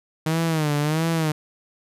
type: tone with vibrato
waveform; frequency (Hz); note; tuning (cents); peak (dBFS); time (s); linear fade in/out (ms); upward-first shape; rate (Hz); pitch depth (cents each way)
sawtooth; 155.56; D#3; 0; -16; 0.26-1.32; 5; sine; 1.5; 110
effects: resampled to 32000 Hz